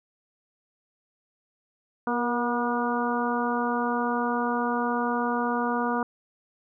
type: harmonic tone with a mistuned harmonic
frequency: 241.1 Hz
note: B3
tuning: 41 cents flat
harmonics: 1 / 2 / 3 / 4 / 5 / 6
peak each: -28 / -31 / -32 / -30 / -32 / -34 dBFS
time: 2.07-6.03 s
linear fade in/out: 2 ms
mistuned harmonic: 2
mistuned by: -24 cents
effects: none

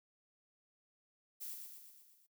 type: noise with echo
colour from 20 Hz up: violet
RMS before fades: -45 dBFS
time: 1.4-1.55 s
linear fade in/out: 20 ms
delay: 120 ms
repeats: 6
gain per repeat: -4 dB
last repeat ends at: 2.27 s
effects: noise-tail reverb RT60 0.1 s tail -19 dB re dry

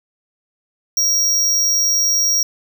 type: tone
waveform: square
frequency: 5650 Hz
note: F8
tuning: 19 cents sharp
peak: -14 dBFS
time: 0.97-2.43 s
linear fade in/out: 2 ms
effects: none

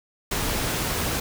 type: noise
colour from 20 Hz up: pink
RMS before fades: -26 dBFS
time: 0.31-1.2 s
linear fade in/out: 5 ms
effects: none

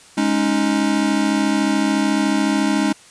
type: chord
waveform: square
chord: Ab suspended fourth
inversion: none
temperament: equal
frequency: 207.7 / 277.2 / 311.1 Hz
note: Ab3 / Db4 / Eb4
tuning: 0 / 0 / 0 cents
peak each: -21 dBFS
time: 0.17-2.93 s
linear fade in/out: 10 ms
effects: white hiss -46 dBFS RMS until 3.1 s + resampled to 22050 Hz

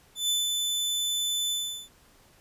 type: tone with ADSR envelope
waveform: sawtooth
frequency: 3510 Hz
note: A7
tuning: 5 cents flat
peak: -20 dBFS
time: 0.15-1.89 s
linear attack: 140 ms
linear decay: 180 ms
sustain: -3 dB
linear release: 380 ms
effects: pink hiss -59 dBFS RMS until 2.4 s + resampled to 32000 Hz

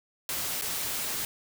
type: noise with dropouts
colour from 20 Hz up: white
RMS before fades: -32 dBFS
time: 0.29-1.25 s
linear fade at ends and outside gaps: 1 ms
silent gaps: 0.613-0.62 s
effects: none

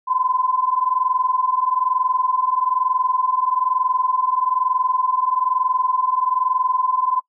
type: tone pair together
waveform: sine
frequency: 1004.9 / 1026 Hz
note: B5 / C6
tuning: +30 / -34 cents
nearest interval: unison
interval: 36 cents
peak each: -21 / -19 dBFS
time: 0.07-7.21 s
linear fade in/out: 20 ms
effects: noise-tail reverb RT60 0.1 s tail -23 dB re dry

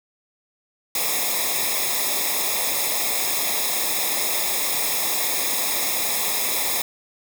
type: noise with comb filter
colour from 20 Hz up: white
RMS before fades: -23 dBFS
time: 0.95-6.82 s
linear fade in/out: 2 ms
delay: 0.67 ms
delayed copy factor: -0.9
effects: none

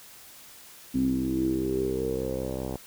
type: tone with low-pass filter sweep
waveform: 10% pulse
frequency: 65 Hz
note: C2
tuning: 11 cents flat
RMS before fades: -28 dBFS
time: 0.94-2.77 s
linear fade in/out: 10 ms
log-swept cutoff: 250 to 660 Hz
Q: 8.7
effects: white hiss -49 dBFS RMS until 2.86 s

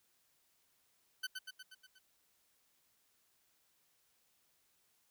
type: tone with echo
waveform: 20% pulse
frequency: 1517 Hz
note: F#6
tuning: 43 cents sharp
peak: -32 dBFS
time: 1.23-1.27 s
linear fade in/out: 10 ms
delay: 120 ms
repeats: 6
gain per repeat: -4 dB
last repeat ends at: 1.99 s
effects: white hiss -75 dBFS RMS until 5.1 s

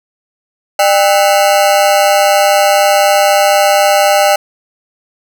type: ring-modulated tone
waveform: 40% pulse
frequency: 698.5 Hz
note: F5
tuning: in tune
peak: -3 dBFS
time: 0.79-4.36 s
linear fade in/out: 5 ms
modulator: 98 Hz
effects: none

